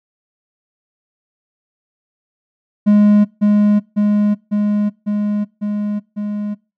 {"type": "tone with echo", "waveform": "triangle", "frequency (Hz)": 207.6, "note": "G#3", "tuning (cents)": 0, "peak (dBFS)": -5, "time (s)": [2.86, 3.25], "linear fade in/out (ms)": 20, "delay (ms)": 550, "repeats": 6, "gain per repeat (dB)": -2, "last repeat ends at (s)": 6.55, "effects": ["noise-tail reverb RT60 0.3 s tail -24 dB re dry"]}